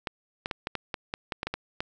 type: clicks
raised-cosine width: 0.3 ms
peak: -14 dBFS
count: 12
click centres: 0.072 / 0.459 / 0.512 / 0.671 / 0.753 / 0.942 / 1.139 / 1.322 / 1.431 / 1.47 / 1.54 / 1.805 s
effects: none